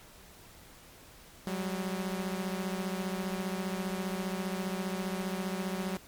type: beating tone pair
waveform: sawtooth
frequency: 185 / 200 Hz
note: F#3 / G3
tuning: 0 / +35 cents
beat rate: 15 Hz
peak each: -30 / -33 dBFS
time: 1.47-5.97 s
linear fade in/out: 0 ms
effects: pink hiss -54 dBFS RMS until 6.07 s + MP3 96 kbps